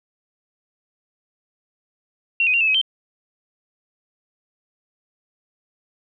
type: tone with pitch steps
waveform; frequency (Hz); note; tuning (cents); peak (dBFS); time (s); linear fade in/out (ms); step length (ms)
sine; 2737 / 2505 / 2763 / 2618 / 2542 / 3125; F7 / D#7 / F7 / E7 / D#7 / G7; -36 / +11 / -19 / -13 / +36 / -6; -15; 2.4-2.814; 2; 69
effects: none